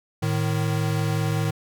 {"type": "tone pair together", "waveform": "square", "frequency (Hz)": [109.2, 154.43], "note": ["A2", "D#3"], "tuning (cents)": [-13, -13], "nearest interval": "tritone", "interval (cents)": 600, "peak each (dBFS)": -25, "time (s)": [0.22, 1.51], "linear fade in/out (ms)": 10, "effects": []}